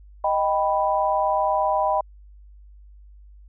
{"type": "chord", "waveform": "sine", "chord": "Eb augmented", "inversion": "none", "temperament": "equal", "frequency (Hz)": [622.3, 784, 987.8], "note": ["Eb5", "G5", "B5"], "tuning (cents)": [0, 0, 0], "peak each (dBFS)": -23, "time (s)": [0.24, 2.01], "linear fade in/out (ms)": 5, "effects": ["added 50 Hz sine -44 dBFS peak until 3.48 s"]}